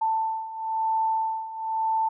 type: beating tone pair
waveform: sine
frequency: 887 / 888 Hz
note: A5 / A5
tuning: +14 / +16 cents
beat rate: 1 Hz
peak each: -29 / -25 dBFS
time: 0.01-2.09 s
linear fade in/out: 10 ms
effects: none